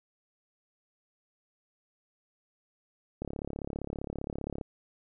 click train, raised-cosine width 2 ms, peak -22 dBFS, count 50, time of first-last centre 3.22-4.612 s, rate 35.2 Hz, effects none

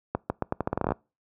accelerating click train, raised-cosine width 1 ms, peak -11 dBFS, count 14, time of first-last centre 0.15-0.92 s, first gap 150 ms, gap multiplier 0.82, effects noise-tail reverb RT60 0.3 s tail -26 dB re dry + high-pass 60 Hz 12 dB/octave

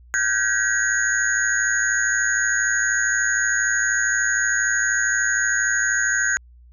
sine tone cluster, 1444 / 1548 / 1661 / 1913 / 6690 Hz, F#6 / G6 / G#6 / A#6 / G#8, -43 / -22 / 0 / +44 / +12 cents, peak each -30 / -21 / -25 / -28 / -24 dBFS, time 0.14-6.37 s, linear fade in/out 0 ms, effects added 60 Hz sine -45 dBFS peak until 6.72 s

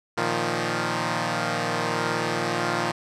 5% pulse chord, Bb suspended fourth, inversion none, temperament equal, 116.54 / 155.56 / 174.61 Hz, Bb2 / Eb3 / F3, 0 / 0 / 0 cents, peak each -17 dBFS, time 0.17-2.92 s, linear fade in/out 10 ms, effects low-pass 7000 Hz 12 dB/octave

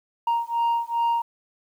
sine beating tone pair, 932.3 / 934.8 Hz, A#5 / A#5, 0 / +5 cents, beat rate 2.5 Hz, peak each -22 dBFS, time 0.27-1.22 s, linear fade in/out 5 ms, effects tanh soft clip ceiling -18 dBFS + 9-bit

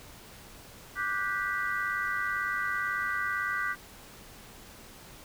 sine chord, G major seventh, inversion second, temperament just, 1176 / 1470 / 1568 / 1960 Hz, D6 / F#6 / G6 / B6, +2 / -12 / 0 / -14 cents, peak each -34 dBFS, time 0.95-3.76 s, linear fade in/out 50 ms, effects pink hiss -50 dBFS RMS until 5.24 s

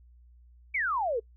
sine exponential sweep, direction down, 2356 to 430 Hz, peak -26 dBFS, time 0.74-1.2 s, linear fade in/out 10 ms, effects noise-tail reverb RT60 0.1 s tail -24 dB re dry + added 60 Hz sine -53 dBFS peak until 1.36 s

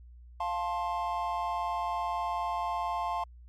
triangle chord, F major, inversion none, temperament equal with one note detuned, 698.5 / 880 / 1057.4 Hz, F5 / A5 / C6, 0 / 0 / +18 cents, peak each -32 dBFS, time 0.4-3.24 s, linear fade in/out 5 ms, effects added 60 Hz sine -48 dBFS peak until 3.48 s + MP3 96 kbps

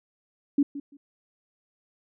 sine tone with echo, 283.7 Hz, C#4, 40 cents sharp, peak -17 dBFS, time 0.58-0.63 s, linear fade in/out 5 ms, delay 170 ms, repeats 2, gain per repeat -15 dB, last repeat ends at 0.97 s, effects none

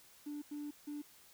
triangle tone bursts at uneven times, 293.7 Hz, D4, in tune, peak -37 dBFS, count 3, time 0.26-0.42 / 0.51-0.71 / 0.87-1.02 s, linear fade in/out 10 ms, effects tanh soft clip ceiling -37 dBFS + white hiss -62 dBFS RMS until 1.33 s

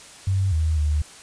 sine tone with pitch steps, 96.1 / 79.2 / 75.2 Hz, G2 / D#2 / D2, -34 / +31 / +42 cents, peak -18 dBFS, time 0.27-1.02 s, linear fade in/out 5 ms, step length 250 ms, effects white hiss -44 dBFS RMS until 1.22 s + resampled to 22050 Hz

